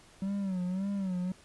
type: tone with vibrato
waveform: triangle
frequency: 189.7 Hz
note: F#3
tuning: 43 cents sharp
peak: -28 dBFS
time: 0.22-1.32 s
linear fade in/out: 2 ms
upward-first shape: sine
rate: 1.8 Hz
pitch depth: 100 cents each way
effects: pink hiss -58 dBFS RMS until 1.44 s + resampled to 24000 Hz